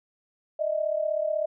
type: tone pair together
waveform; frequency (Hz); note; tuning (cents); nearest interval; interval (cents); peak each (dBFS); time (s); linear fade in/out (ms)
sine; 607.9 / 644; D#5 / E5; -40 / -41; minor second; 99; -26 / -28; 0.59-1.46; 10
effects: none